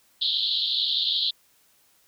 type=band-pass noise; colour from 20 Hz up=white; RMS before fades=-25 dBFS; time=0.21-1.31 s; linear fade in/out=10 ms; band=3200 to 4300 Hz; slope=96 dB/octave; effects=white hiss -62 dBFS RMS until 2.07 s